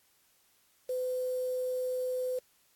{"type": "tone with quantisation", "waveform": "sine", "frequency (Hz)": 506, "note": "B4", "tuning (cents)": 42, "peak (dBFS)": -30, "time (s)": [0.89, 2.39], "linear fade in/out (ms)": 5, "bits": 8, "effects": ["white hiss -68 dBFS RMS until 2.75 s", "AAC 64 kbps"]}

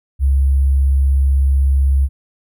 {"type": "tone with sample-and-hold", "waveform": "sine", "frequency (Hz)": 68, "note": "C#2", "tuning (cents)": -33, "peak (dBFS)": -10, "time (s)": [0.19, 2.09], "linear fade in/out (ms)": 50, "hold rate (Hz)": 11025, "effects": []}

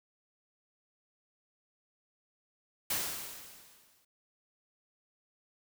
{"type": "noise with exponential decay", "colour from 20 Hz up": "white", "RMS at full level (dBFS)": -31, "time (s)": [2.9, 4.05], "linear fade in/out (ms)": 5, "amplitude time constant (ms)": 250, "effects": []}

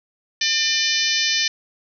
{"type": "harmonic tone", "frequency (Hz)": 599, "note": "D5", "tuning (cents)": 34, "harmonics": [3, 4, 5, 6, 7, 8, 9, 10], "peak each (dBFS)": [-26, -26, -26, -26, -26, -26, -26, -26], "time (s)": [0.41, 1.48], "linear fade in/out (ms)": 5, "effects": []}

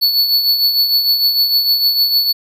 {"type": "tone with tremolo", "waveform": "square", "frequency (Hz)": 4435, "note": "C#8", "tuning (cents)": 0, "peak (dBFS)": -9, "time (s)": [0.01, 2.33], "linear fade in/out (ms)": 20, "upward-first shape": "triangle", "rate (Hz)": 6.6, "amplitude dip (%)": 60, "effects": []}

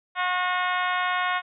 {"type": "harmonic tone with a mistuned harmonic", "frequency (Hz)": 362.1, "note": "F#4", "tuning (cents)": -37, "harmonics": [2, 3, 4, 5, 6, 7, 8, 9, 10], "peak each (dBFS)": [-29, -27, -29, -31, -33, -38, -39, -40, -40], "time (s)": [0.15, 1.42], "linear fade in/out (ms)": 50, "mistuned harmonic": 5, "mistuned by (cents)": 24, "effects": []}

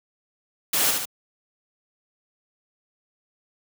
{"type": "noise with echo", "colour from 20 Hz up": "white", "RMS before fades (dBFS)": -22, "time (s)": [0.73, 0.91], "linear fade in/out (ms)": 5, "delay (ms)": 72, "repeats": 2, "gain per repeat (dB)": -4, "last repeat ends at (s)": 1.054, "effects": ["high-pass 150 Hz 12 dB/octave"]}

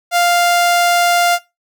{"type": "tone", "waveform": "sawtooth", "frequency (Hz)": 698.5, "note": "F5", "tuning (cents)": 0, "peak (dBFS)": -7, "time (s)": [0.11, 1.39], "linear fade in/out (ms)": 50, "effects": ["noise-tail reverb RT60 0.2 s tail -17 dB re dry"]}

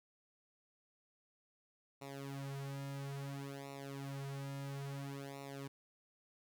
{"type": "tone with flanger", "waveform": "sawtooth", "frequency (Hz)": 138.59, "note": "C#3", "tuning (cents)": 0, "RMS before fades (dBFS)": -45, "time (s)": [2.01, 5.68], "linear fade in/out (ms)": 10, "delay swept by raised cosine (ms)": [0.62, 4.62], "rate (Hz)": 0.59, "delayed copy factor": -1, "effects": []}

